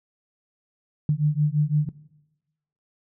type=beating tone pair; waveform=sine; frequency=146.83 / 152.73 Hz; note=D3 / D#3; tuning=0 / -32 cents; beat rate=5.9 Hz; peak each=-22 dBFS; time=1.09-1.89 s; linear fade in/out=2 ms; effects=noise-tail reverb RT60 1.0 s tail -20 dB re dry